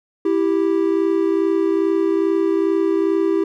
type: tone pair together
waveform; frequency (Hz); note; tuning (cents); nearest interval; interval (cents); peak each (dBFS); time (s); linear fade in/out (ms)
triangle; 329.6 / 392; E4 / G4; 0 / 0; minor third; 300; -16; 0.25-3.44; 5
effects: none